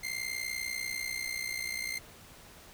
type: tone with amplitude modulation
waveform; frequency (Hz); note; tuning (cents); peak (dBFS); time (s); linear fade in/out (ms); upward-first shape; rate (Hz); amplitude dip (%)
sawtooth; 2098; C7; +4; -27; 0.03-1.99; 10; sine; 60.3; 80
effects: pink hiss -53 dBFS RMS until 2.73 s